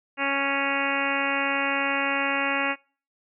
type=harmonic tone; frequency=277.2 Hz; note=C#4; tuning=in tune; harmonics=1 / 2 / 3 / 4 / 5 / 6 / 7 / 8 / 9 / 10; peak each=-32 / -32 / -32 / -32 / -32 / -32 / -32 / -32 / -32 / -32 dBFS; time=0.17-2.76 s; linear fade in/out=50 ms; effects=noise-tail reverb RT60 0.4 s tail -24 dB re dry